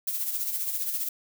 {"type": "noise with tremolo", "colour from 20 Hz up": "violet", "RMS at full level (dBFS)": -28, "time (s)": [0.07, 1.09], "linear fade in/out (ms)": 5, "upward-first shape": "sine", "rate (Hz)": 15, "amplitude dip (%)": 50, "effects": []}